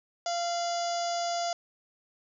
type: harmonic tone with a mistuned harmonic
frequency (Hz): 690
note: F5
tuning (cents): -21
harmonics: 1 / 2 / 3 / 4 / 5 / 6 / 7 / 8 / 9 / 10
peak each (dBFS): -29 / -41 / -46 / -46 / -44 / -49 / -39 / -45 / -43 / -43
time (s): 0.26-1.53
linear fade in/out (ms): 2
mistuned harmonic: 4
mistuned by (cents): +89
effects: none